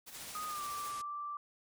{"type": "noise with tremolo", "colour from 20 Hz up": "white", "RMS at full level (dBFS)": -48, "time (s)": [0.06, 0.92], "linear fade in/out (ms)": 20, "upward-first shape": "sine", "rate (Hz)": 14, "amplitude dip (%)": 50}
{"type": "low-pass noise", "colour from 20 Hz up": "white", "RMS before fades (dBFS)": -49, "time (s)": [0.14, 1.02], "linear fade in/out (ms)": 10, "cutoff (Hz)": 11000, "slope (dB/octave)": 48}
{"type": "tone with pitch glide", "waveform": "sine", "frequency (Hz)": [1242, 1172.3], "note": ["D#6", "D6"], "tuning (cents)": [-3, -3], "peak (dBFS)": -38, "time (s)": [0.35, 1.37], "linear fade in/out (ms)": 2, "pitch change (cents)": -100, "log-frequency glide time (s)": [0.47, 0.62]}
{"effects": []}